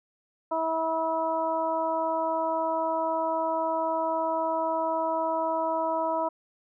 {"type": "harmonic tone", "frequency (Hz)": 323.8, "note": "E4", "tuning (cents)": -31, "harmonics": [1, 2, 3, 4], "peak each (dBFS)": [-35, -28, -28, -36], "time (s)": [0.51, 6.29], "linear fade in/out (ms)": 10, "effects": []}